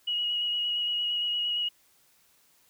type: tone with vibrato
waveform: sine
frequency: 2900 Hz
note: F#7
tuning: 35 cents flat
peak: -26 dBFS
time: 0.07-1.69 s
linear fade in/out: 10 ms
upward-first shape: square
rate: 8.7 Hz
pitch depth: 12 cents each way
effects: white hiss -64 dBFS RMS until 2.69 s